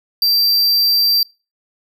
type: tone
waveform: square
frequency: 4699 Hz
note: D8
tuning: in tune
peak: -12 dBFS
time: 0.22-1.23 s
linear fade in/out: 2 ms
effects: noise-tail reverb RT60 0.3 s tail -25 dB re dry